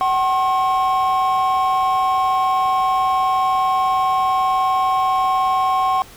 triangle tone pair together, 756.3 / 1075 Hz, F#5 / C6, +38 / +47 cents, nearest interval tritone, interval 609 cents, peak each -15 dBFS, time 0.01-6.02 s, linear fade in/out 0 ms, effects tanh soft clip ceiling -8 dBFS + pink hiss -42 dBFS RMS until 6.16 s

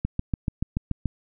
click train, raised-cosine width 5 ms, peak -12 dBFS, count 8, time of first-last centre 0.05-1.057 s, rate 6.95 Hz, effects none

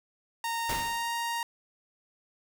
sawtooth tone with pitch glide, 924 to 933.7 Hz, A#5 to A#5, -16 to +3 cents, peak -26 dBFS, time 0.44-1.43 s, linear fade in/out 2 ms, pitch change +19 cents, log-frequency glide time 0.74-1.12 s
pink noise with exponential decay, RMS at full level -31 dBFS, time 0.69-1.2 s, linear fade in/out 5 ms, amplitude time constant 110 ms
effects none

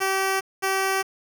10% pulse tone pair in turn, 385.1 / 385.1 Hz, G4 / G4, -31 / -31 cents, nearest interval unison, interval 0 cents, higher neither, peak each -13 dBFS, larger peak neither, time 0-0.41 / 0.62-1.03 s, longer neither, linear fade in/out 20 ms, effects 8-bit

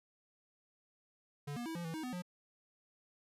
square tone with pitch steps, 144.4 / 239.6 / 325.2 / 172.2 / 163.5 / 315.9 / 250.9 / 178.8 Hz, D3 / A#3 / E4 / F3 / E3 / D#4 / B3 / F3, -29 / +48 / -23 / -24 / -14 / +26 / +28 / +41 cents, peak -40 dBFS, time 1.47-2.222 s, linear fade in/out 10 ms, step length 94 ms, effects resampled to 32000 Hz

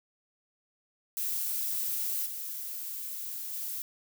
violet noise with level steps, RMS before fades -32 / -38 / -36 dBFS, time 1.17-3.82 s, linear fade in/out 0 ms, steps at 2.26 / 3.53 s, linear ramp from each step 2 ms, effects none

